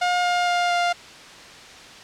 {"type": "tone with pitch steps", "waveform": "sawtooth", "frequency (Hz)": [714, 709.5, 705, 700.5], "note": ["F5", "F5", "F5", "F5"], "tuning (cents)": [38, 27, 16, 5], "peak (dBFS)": -15, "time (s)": [0.01, 0.93], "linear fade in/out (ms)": 10, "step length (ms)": 230, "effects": ["white hiss -42 dBFS RMS until 2.03 s", "low-pass 5000 Hz 12 dB/octave"]}